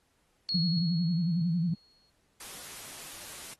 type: tone with exponential decay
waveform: sine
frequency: 4320 Hz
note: C#8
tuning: 45 cents flat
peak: -27 dBFS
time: 0.49-2.1 s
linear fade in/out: 0 ms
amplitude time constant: 350 ms
type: tone with vibrato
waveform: sine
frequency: 170 Hz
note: F3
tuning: 46 cents flat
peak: -25 dBFS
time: 0.54-1.74 s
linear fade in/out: 5 ms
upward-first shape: sine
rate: 11 Hz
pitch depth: 110 cents each way
type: noise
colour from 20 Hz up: white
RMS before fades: -44 dBFS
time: 2.4-3.54 s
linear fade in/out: 5 ms
effects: pink hiss -72 dBFS RMS until 3.59 s + AAC 32 kbps